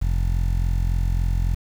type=tone with low-pass filter; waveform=sawtooth; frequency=43.58 Hz; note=F1; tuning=3 cents flat; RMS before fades=-21 dBFS; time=0.01-1.55 s; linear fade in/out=10 ms; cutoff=120 Hz; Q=1; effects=7-bit